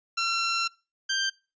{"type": "tone pair in turn", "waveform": "15% pulse", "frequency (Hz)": [1359, 1573.8], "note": ["F6", "G6"], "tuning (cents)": [-48, 6], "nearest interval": "minor third", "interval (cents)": 254, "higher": "second", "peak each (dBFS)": [-18, -18], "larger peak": "neither", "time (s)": [[0.17, 0.68], [1.09, 1.3]], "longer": "first", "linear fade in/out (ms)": 10, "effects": ["noise-tail reverb RT60 0.3 s tail -22 dB re dry", "resampled to 16000 Hz"]}